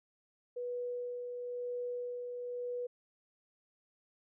sine tone with tremolo, 489.3 Hz, B4, 16 cents flat, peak -35 dBFS, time 0.56-2.87 s, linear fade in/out 10 ms, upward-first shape sine, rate 1 Hz, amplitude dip 35%, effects none

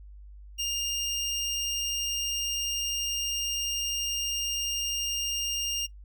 25% pulse tone, 2811 Hz, F7, 11 cents sharp, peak -24 dBFS, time 0.58-5.87 s, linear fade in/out 20 ms, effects noise-tail reverb RT60 0.1 s tail -21 dB re dry + added 50 Hz sine -44 dBFS peak until 6.04 s

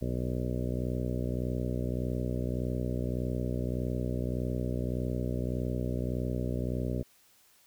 harmonic tone with a mistuned harmonic, 61.7 Hz, B1, 1 cent flat, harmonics 1 / 2 / 3 / 4 / 5 / 6 / 7 / 8 / 9 / 10, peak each -35 / -34 / -38 / -37 / -43 / -41 / -43 / -44 / -45 / -46 dBFS, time 0.01-7.03 s, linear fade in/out 10 ms, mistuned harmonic 10, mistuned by -16 cents, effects white hiss -63 dBFS RMS until 7.66 s

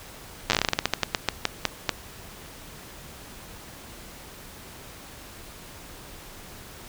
slowing click train, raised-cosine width 0.2 ms, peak -3 dBFS, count 20, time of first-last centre 0.5-1.893 s, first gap 9 ms, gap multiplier 1.2, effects pink hiss -44 dBFS RMS until 6.88 s

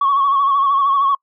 sine tone with vibrato, 1108.7 Hz, C#6, in tune, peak -11 dBFS, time 0.01-1.15 s, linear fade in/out 5 ms, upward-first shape sine, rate 13 Hz, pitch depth 51 cents each way, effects noise-tail reverb RT60 0.1 s tail -26 dB re dry + tanh soft clip ceiling -8 dBFS

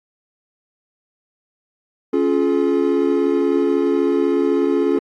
triangle chord, Db major, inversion none, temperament equal with one note detuned, 277.2 / 349.2 / 425.5 Hz, Db4 / F4 / Ab4, 0 / 0 / +42 cents, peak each -17 dBFS, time 2.13-4.99 s, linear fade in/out 5 ms, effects AAC 32 kbps

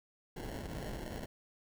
pink noise with sample-and-hold, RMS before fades -42 dBFS, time 0.36-1.26 s, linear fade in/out 10 ms, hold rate 1225 Hz, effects none

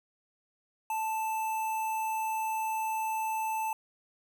square tone with notch filter, 880 Hz, A5, in tune, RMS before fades -32 dBFS, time 0.9-3.73 s, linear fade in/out 2 ms, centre 4400 Hz, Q 1.2, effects none

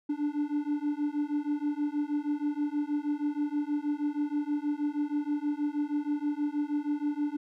triangle beating tone pair, 290.7 / 297 Hz, D4 / D4, -18 / +20 cents, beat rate 6.3 Hz, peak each -29 dBFS, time 0.09-7.37 s, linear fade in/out 10 ms, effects none

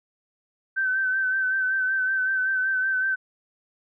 sine tone with vibrato, 1537 Hz, G6, 35 cents flat, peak -21 dBFS, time 0.76-3.16 s, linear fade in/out 20 ms, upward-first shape sine, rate 5.3 Hz, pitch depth 33 cents each way, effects none

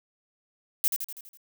violet noise with echo, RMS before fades -23 dBFS, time 0.84-0.88 s, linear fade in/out 0 ms, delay 82 ms, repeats 6, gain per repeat -5 dB, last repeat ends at 1.372 s, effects none

